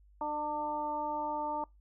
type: harmonic tone with a mistuned harmonic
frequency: 299.7 Hz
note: D4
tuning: 35 cents sharp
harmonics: 1 / 2 / 3 / 4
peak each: -42 / -40 / -33 / -43 dBFS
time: 0.21-1.64 s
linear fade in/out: 2 ms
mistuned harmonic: 4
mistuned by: -16 cents
effects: noise-tail reverb RT60 0.2 s tail -25 dB re dry + added 50 Hz sine -58 dBFS peak until 1.8 s